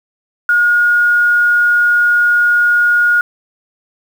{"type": "tone with quantisation", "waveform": "sine", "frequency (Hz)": 1435, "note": "F6", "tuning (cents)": 47, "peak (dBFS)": -8, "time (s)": [0.49, 3.21], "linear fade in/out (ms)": 2, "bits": 6, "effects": []}